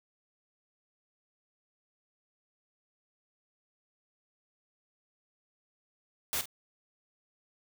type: noise with echo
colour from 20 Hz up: white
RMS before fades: -32 dBFS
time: 6.33-6.41 s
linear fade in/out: 0 ms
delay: 46 ms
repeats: 1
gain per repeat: -12 dB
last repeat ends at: 6.456 s
effects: none